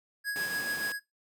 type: tone with tremolo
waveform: square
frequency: 1661.2 Hz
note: G#6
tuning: in tune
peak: -29 dBFS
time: 0.24-1 s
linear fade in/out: 50 ms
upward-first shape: triangle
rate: 6.9 Hz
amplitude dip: 50%
type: noise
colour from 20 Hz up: pink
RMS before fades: -40 dBFS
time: 0.36-0.92 s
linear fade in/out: 0 ms
effects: noise-tail reverb RT60 0.2 s tail -21 dB re dry + high-pass 200 Hz 12 dB/octave

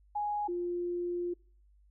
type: tone pair in turn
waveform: sine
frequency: 830.6 / 350.9 Hz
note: G#5 / F4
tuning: 0 / +8 cents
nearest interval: octave + minor third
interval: 1492 cents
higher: first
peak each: -30 / -31 dBFS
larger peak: first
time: 0.15-0.48 / 0.48-1.34 s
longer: second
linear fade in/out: 10 ms
effects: noise-tail reverb RT60 0.5 s tail -26 dB re dry + added 50 Hz sine -60 dBFS peak until 1.9 s

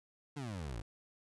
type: exponential sweep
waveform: 25% pulse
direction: down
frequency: 152.7 to 50.1 Hz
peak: -36 dBFS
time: 0.36-0.82 s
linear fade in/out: 10 ms
effects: resampled to 22050 Hz + 11-bit

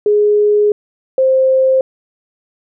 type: tone pair in turn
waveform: sine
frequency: 416.8 / 525.1 Hz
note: G#4 / C5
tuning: +6 / +6 cents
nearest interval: major third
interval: 400 cents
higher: second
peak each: -8 dBFS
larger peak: neither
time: 0.06-0.72 / 1.18-1.81 s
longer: first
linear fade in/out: 2 ms
effects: none

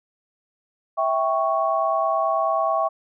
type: chord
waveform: sine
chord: C# diminished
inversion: first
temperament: equal with one note detuned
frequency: 654.7 / 784 / 1108.7 Hz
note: E5 / G5 / C#6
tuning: -12 / 0 / 0 cents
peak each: -22 / -25 / -23 dBFS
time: 0.97-2.89 s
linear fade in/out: 20 ms
effects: none

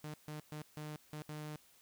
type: tone bursts at uneven times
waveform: sawtooth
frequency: 151.7 Hz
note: D#3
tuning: 44 cents flat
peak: -39 dBFS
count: 6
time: 0.04-0.14 / 0.28-0.4 / 0.52-0.62 / 0.77-0.96 / 1.13-1.22 / 1.29-1.56 s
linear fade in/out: 0 ms
effects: white hiss -66 dBFS RMS until 1.81 s

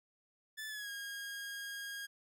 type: tone with pitch glide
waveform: sawtooth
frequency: 1747 to 1630 Hz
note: A6 to G#6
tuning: -13 to -33 cents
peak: -38 dBFS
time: 0.57-2.07 s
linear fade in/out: 20 ms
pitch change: -120 cents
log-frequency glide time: 0.68-0.9 s
effects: none

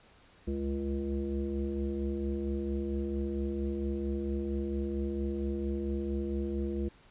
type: tone with frequency modulation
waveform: sine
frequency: 207.7 Hz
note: G#3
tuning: in tune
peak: -30 dBFS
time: 0.47-6.89 s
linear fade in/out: 10 ms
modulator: 137 Hz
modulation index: 1.5
effects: pink hiss -60 dBFS RMS until 7.1 s + resampled to 8000 Hz

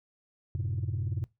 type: chord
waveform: sine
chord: F# diminished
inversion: none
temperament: equal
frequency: 92.5 / 110 / 130.81 Hz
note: F#2 / A2 / C3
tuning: 0 / 0 / 0 cents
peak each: -31 / -32 / -33 dBFS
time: 0.55-1.24 s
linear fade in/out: 0 ms
effects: noise-tail reverb RT60 0.2 s tail -21 dB re dry + tanh soft clip ceiling -25 dBFS

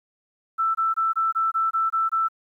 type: tone bursts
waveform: sine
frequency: 1327 Hz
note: E6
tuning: 11 cents sharp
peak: -19 dBFS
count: 9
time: 0.58-2.286 s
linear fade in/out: 20 ms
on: 170 ms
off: 22 ms
effects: 10-bit

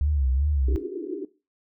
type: tone with vibrato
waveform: sine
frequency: 69.3 Hz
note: C#2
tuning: in tune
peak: -20 dBFS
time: 0.01-0.76 s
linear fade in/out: 0 ms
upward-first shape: sine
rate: 2.6 Hz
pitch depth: 140 cents each way
type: band-pass noise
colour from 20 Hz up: white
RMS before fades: -32 dBFS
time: 0.68-1.25 s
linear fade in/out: 5 ms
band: 290 to 410 Hz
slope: 96 dB/octave
effects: noise-tail reverb RT60 0.3 s tail -18 dB re dry

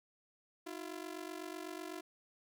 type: ring-modulated tone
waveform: sawtooth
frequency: 340 Hz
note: F4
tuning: 46 cents flat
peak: -36 dBFS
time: 0.66-2.01 s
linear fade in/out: 10 ms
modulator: 24 Hz
effects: none

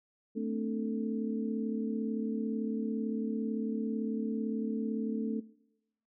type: tone cluster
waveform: sine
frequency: 221.1 / 259 / 292.5 / 443.1 Hz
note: A3 / C4 / D4 / A4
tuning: +9 / -17 / -7 / +12 cents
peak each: -34 / -39 / -39 / -39 dBFS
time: 0.35-5.41 s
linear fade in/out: 20 ms
effects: noise-tail reverb RT60 0.9 s tail -21 dB re dry

